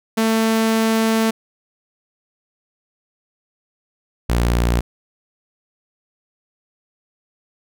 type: tone pair in turn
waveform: sawtooth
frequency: 223.1 / 59.09 Hz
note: A3 / A#1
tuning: +24 / +24 cents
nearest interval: octave + major seventh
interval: 2300 cents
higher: first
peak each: -11 dBFS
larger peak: neither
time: 0.17-1.31 / 4.29-4.81 s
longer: first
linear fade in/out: 10 ms
effects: none